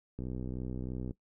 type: click train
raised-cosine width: 3 ms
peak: -26 dBFS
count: 59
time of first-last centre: 0.19-1.109 s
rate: 63.1 Hz
effects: noise-tail reverb RT60 0.1 s tail -18 dB re dry